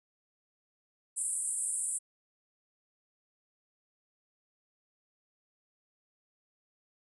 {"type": "band-pass noise", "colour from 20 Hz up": "white", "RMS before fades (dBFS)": -34, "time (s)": [1.16, 1.99], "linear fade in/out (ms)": 20, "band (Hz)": [8000, 9900], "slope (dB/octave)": 96, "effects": []}